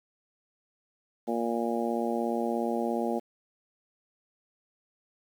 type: harmonic tone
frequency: 117 Hz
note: A#2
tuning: 7 cents sharp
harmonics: 2 / 3 / 4 / 5 / 6 / 7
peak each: -31 / -33 / -34 / -35 / -36 / -36 dBFS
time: 1.27-3.2 s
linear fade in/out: 20 ms
effects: 9-bit